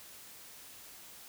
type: silence
effects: white hiss -52 dBFS RMS until 1.28 s